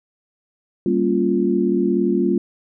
sine chord, G half-diminished seventh, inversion none, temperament equal, 196 / 233.1 / 277.2 / 349.2 Hz, G3 / Bb3 / Db4 / F4, 0 / 0 / 0 / 0 cents, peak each -21 / -22 / -23 / -19 dBFS, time 0.86-2.38 s, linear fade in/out 2 ms, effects none

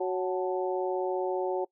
harmonic tone with a mistuned harmonic, 185 Hz, F#3, in tune, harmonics 2 / 3 / 4 / 5, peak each -29 / -33 / -35 / -37 dBFS, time 0-1.65 s, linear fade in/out 10 ms, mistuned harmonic 5, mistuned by -88 cents, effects noise-tail reverb RT60 0.1 s tail -22 dB re dry

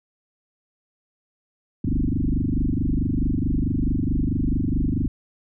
sine tone with frequency modulation, 109.1 Hz, A2, 14 cents flat, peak -19 dBFS, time 1.84-5.08 s, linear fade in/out 5 ms, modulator 24.6 Hz, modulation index 7.6, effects none

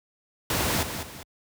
pink noise with echo, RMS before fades -25 dBFS, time 0.5-0.83 s, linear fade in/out 2 ms, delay 200 ms, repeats 2, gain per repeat -8 dB, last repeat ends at 1.23 s, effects high-pass 60 Hz 12 dB/octave

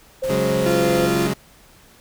sine tone with pitch glide, 526 to 512.5 Hz, C5 to C5, +9 to -36 cents, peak -20 dBFS, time 0.22-1.07 s, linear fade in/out 10 ms, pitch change -45 cents, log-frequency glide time 0.58-0.78 s
pink noise, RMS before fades -35 dBFS, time 0.23-1.34 s, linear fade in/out 10 ms
25% pulse chord, C# suspended fourth, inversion none, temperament equal, 138.59 / 185 / 207.7 Hz, C#3 / F#3 / G#3, 0 / 0 / 0 cents, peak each -21 dBFS, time 0.29-1.34 s, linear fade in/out 10 ms
35% pulse tone, 345.7 Hz, F4, 18 cents flat, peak -18 dBFS, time 0.66-1.27 s, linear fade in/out 2 ms
effects pink hiss -50 dBFS RMS until 2 s

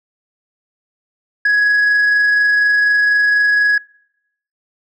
sine tone with amplitude modulation, 1671 Hz, G#6, 10 cents sharp, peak -7 dBFS, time 1.45-3.78 s, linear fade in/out 5 ms, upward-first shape sine, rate 24.1 Hz, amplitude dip 25%, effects noise-tail reverb RT60 0.8 s tail -26 dB re dry + tanh soft clip ceiling -9 dBFS

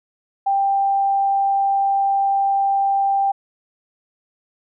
sine tone, 789 Hz, G5, 11 cents sharp, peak -15 dBFS, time 0.46-3.32 s, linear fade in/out 10 ms, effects none

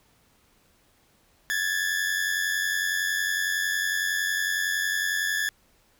40% pulse tone pair together, 1661.2 / 1752.1 Hz, G#6 / A6, 0 / -8 cents, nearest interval minor second, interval 92 cents, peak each -27 / -26 dBFS, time 1.5-5.49 s, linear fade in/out 0 ms, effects pink hiss -63 dBFS RMS until 5.99 s

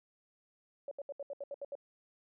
sine tone bursts, 564 Hz, C#5, 30 cents sharp, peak -38 dBFS, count 9, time 0.88-1.753 s, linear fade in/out 2 ms, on 33 ms, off 72 ms, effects none

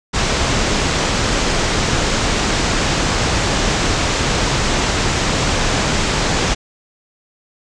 pink low-pass noise, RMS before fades -17 dBFS, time 0.13-6.55 s, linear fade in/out 20 ms, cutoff 7700 Hz, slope 48 dB/octave, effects none

